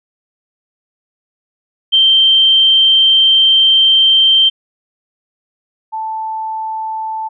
sine tone pair in turn, 3136 / 880 Hz, G7 / A5, 0 / 0 cents, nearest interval octave + minor seventh, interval 2200 cents, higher first, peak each -6 / -18 dBFS, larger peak first, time 1.92-4.5 / 5.92-7.29 s, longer first, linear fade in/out 20 ms, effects none

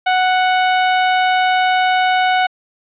sawtooth tone, 740 Hz, F#5, in tune, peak -8 dBFS, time 0.06-2.47 s, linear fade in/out 10 ms, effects resampled to 8000 Hz + 8-bit

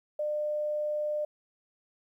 sine tone, 600 Hz, D5, 37 cents sharp, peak -28 dBFS, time 0.19-1.25 s, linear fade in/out 5 ms, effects 11-bit

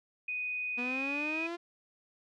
sine tone, 2489 Hz, D#7, in tune, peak -32 dBFS, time 0.28-1.47 s, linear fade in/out 5 ms
sawtooth exponential sweep, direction up, 240 to 349.2 Hz, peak -32 dBFS, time 0.77-1.57 s, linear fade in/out 20 ms
effects low-pass 4000 Hz 12 dB/octave

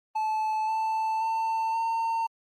triangle tone with pitch steps, 869 / 882.1 / 895.5 / 909 Hz, A5 / A5 / A5 / A#5, -22 / +4 / +30 / -44 cents, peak -23 dBFS, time 0.15-2.27 s, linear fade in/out 10 ms, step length 530 ms, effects Opus 24 kbps

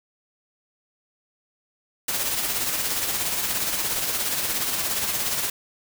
white noise with tremolo, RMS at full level -24 dBFS, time 2.08-5.5 s, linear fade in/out 5 ms, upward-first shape sine, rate 17 Hz, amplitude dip 40%, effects none

